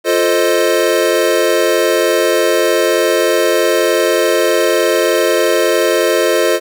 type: chord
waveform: square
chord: F dominant seventh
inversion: none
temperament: equal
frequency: 349.2 / 440 / 523.3 / 622.3 Hz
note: F4 / A4 / C5 / Eb5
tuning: 0 / 0 / 0 / 0 cents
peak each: -17 dBFS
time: 0.04-6.6 s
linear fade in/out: 50 ms
effects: none